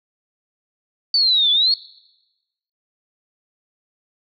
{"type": "exponential two-way sweep", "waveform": "sine", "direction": "down then up", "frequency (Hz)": [4600, 3418, 4430], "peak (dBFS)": -13, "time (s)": [1.14, 1.74], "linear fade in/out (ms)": 2, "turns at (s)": 1.51, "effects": ["noise-tail reverb RT60 1.0 s tail -21 dB re dry"]}